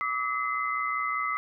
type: tone cluster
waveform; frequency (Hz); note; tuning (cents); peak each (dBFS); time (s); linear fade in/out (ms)
sine; 1155 / 1280 / 2046; D6 / D#6 / C7; -29 / +49 / -39; -31; 0.01-1.37; 0
effects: none